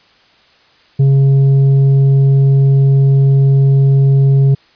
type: tone with tanh clipping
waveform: triangle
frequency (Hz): 136.9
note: C#3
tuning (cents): -21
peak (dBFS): -7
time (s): 0.99-4.55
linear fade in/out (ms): 10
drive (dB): 9
effects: white hiss -49 dBFS RMS until 4.75 s + resampled to 11025 Hz